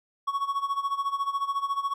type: tone with tremolo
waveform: triangle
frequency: 1113 Hz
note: C#6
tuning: 7 cents sharp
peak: -21 dBFS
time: 0.27-1.94 s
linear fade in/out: 10 ms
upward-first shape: sine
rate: 14 Hz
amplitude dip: 80%
effects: none